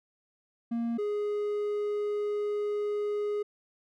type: tone pair in turn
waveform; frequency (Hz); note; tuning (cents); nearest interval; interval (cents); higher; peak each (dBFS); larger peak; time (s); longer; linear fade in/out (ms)
triangle; 233.1 / 415.3; A#3 / G#4; 0 / 0; minor seventh; 1000; second; -26; neither; 0.71-0.98 / 0.98-3.43; second; 10
effects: none